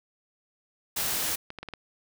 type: noise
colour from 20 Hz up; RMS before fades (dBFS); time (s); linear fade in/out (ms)
white; -29; 0.96-1.36; 10
type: clicks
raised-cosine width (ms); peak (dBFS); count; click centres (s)
0.3; -22; 5; 1.504 / 1.587 / 1.63 / 1.687 / 1.737
effects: none